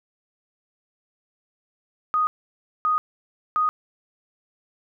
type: tone bursts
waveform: sine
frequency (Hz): 1243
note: D#6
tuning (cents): -2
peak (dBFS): -18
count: 3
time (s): 2.14-3.69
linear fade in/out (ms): 0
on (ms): 130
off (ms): 580
effects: none